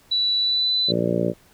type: tone with pitch glide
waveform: sine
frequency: 3947 to 3997 Hz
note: B7 to B7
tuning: -2 to +20 cents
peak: -18 dBFS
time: 0.11-0.92 s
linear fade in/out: 10 ms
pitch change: +22 cents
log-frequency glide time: 0.38-0.71 s
type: harmonic tone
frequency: 58.27 Hz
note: A#1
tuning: in tune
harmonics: 2 / 3 / 4 / 5 / 6 / 7 / 8 / 9 / 10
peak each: -30 / -25 / -28 / -31 / -27 / -29 / -29 / -30 / -27 dBFS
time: 0.87-1.34 s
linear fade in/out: 50 ms
effects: pink hiss -55 dBFS RMS until 1.53 s